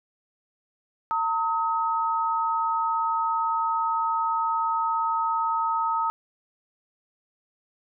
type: tone pair together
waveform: sine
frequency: 909 / 1271.5 Hz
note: A#5 / D#6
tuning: -44 / +37 cents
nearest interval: tritone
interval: 581 cents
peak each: -25 dBFS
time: 1.11-6.1 s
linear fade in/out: 0 ms
effects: none